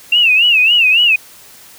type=tone with vibrato; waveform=sine; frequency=2701 Hz; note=E7; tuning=42 cents sharp; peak=-7 dBFS; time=0.12-1.16 s; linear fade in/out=5 ms; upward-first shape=sine; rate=3.6 Hz; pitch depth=150 cents each way; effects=white hiss -40 dBFS RMS until 1.78 s